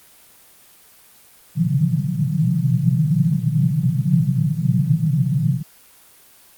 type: band-pass noise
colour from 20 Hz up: white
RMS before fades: -18 dBFS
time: 1.55-5.63 s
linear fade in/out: 50 ms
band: 120 to 180 Hz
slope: 96 dB/octave
effects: white hiss -49 dBFS RMS until 6.57 s + Opus 24 kbps